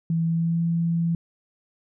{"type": "tone with pitch glide", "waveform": "sine", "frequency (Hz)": [164.81, 167.79], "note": ["E3", "E3"], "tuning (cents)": [0, 31], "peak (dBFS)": -20, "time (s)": [0.1, 1.15], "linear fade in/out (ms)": 2, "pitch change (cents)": 31, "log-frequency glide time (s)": [0.24, 0.61], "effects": []}